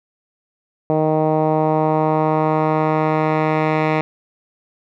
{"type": "tone with low-pass filter sweep", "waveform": "10% pulse", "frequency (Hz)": 155.8, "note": "D#3", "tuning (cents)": 3, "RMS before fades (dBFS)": -17, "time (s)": [0.9, 4.01], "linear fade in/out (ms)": 0, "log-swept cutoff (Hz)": [660, 2100], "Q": 1.5, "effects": []}